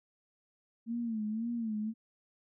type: tone with vibrato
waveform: sine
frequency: 224.4 Hz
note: A3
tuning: 34 cents sharp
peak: -32 dBFS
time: 0.86-1.94 s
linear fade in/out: 50 ms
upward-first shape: sine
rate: 1.9 Hz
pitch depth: 100 cents each way
effects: none